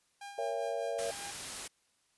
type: tone with tremolo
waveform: sawtooth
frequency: 805 Hz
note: G5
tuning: 46 cents sharp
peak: -39 dBFS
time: 0.21-1.31 s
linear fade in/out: 5 ms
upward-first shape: sine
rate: 5 Hz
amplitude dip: 50%
type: chord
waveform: sine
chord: A# diminished seventh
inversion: none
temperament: just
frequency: 466.2 / 559.4 / 671.3 / 805.5 Hz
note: A#4 / C#5 / E5 / G5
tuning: 0 / +16 / +31 / +47 cents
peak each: -38 / -37 / -37 / -42 dBFS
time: 0.38-1.11 s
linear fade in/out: 5 ms
type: noise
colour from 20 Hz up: white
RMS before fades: -41 dBFS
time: 0.98-1.68 s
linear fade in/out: 10 ms
effects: white hiss -73 dBFS RMS until 2.17 s + resampled to 24000 Hz